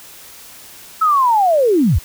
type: linear sweep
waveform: sine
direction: down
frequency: 1318 to 50.8 Hz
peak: -10 dBFS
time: 1.01-1.99 s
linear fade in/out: 10 ms
effects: white hiss -39 dBFS RMS until 2.04 s